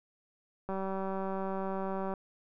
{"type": "click train", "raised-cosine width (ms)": 1, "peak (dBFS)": -23, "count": 279, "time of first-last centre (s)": [0.69, 2.138], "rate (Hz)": 192, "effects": []}